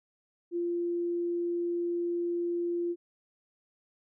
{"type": "tone", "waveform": "sine", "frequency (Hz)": 345.8, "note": "F4", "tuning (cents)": -17, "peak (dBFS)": -28, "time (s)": [0.51, 2.96], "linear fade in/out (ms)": 50, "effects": []}